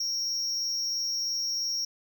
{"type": "tone with amplitude modulation", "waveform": "triangle", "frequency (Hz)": 5580, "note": "F8", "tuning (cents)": -2, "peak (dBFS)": -23, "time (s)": [0, 1.85], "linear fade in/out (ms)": 5, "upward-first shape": "sine", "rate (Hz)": 277, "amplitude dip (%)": 75, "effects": []}